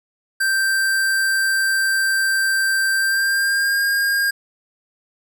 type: tone with pitch glide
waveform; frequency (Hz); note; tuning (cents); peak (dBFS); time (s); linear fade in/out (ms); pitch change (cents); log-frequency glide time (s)
square; 1568 to 1614.9; G6 to G#6; 0 to -49; -17; 0.4-4.31; 10; +51; 2.95-3.81
effects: none